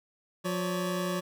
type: tone pair together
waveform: 25% pulse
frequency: 178.59 / 567 Hz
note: F3 / C#5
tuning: +39 / +39 cents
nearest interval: octave + minor sixth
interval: 2000 cents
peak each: -27 / -30 dBFS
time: 0.44-1.21 s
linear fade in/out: 20 ms
effects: none